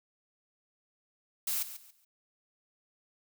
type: noise with echo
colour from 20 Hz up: blue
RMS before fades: -32 dBFS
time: 1.47-1.63 s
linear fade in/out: 5 ms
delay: 140 ms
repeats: 3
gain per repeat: -12 dB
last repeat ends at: 2.05 s
effects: none